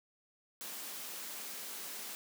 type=high-pass noise; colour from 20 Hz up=white; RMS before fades=-44 dBFS; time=0.61-2.15 s; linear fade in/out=0 ms; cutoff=170 Hz; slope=96 dB/octave; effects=none